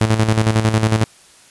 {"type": "tone with tremolo", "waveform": "sawtooth", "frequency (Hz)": 110, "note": "A2", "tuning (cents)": 0, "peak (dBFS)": -7, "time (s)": [0.01, 1.04], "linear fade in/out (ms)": 0, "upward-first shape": "square", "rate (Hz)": 11, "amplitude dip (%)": 60, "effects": ["white hiss -47 dBFS RMS until 1.5 s", "resampled to 24000 Hz"]}